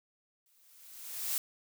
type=noise with exponential growth; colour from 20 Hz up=blue; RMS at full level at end=-31 dBFS; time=0.46-1.38 s; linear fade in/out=1 ms; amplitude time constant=200 ms; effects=none